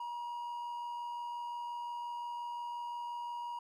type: tone with amplitude modulation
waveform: triangle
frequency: 955 Hz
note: A#5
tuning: 42 cents sharp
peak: -35 dBFS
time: 0-3.59 s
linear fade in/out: 5 ms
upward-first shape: sine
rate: 85.7 Hz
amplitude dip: 30%
effects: none